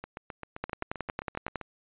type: two click trains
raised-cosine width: 0.5 ms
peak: -23 / -16 dBFS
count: 13 / 11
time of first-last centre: 0.04-1.613 / 0.64-1.557 s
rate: 7.63 / 10.9 Hz
effects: resampled to 8000 Hz